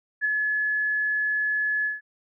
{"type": "tone with ADSR envelope", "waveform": "sine", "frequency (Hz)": 1708, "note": "G#6", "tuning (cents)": 48, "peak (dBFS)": -19, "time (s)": [0.21, 2.01], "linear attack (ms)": 38, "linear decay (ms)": 13, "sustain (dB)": -3, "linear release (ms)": 160, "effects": []}